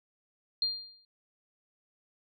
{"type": "tone with exponential decay", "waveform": "sine", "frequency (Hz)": 4200, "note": "C8", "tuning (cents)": 6, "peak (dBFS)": -24, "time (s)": [0.62, 1.05], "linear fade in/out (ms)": 2, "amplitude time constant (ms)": 92, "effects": []}